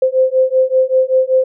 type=beating tone pair; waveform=sine; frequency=517 / 522.2 Hz; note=C5 / C5; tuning=-21 / -3 cents; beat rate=5.2 Hz; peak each=-13 dBFS; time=0.02-1.44 s; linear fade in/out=5 ms; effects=none